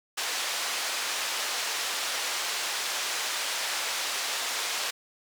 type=band-pass noise; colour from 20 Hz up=white; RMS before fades=-31 dBFS; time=0.17-4.91 s; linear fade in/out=10 ms; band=590 to 5800 Hz; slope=12 dB/octave; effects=none